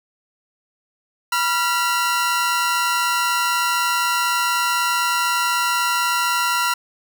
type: tone pair together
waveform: sawtooth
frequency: 974.4 / 1378 Hz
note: B5 / F6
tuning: -24 / -24 cents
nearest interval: tritone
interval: 600 cents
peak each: -18 / -16 dBFS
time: 1.32-6.74 s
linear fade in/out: 5 ms
effects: none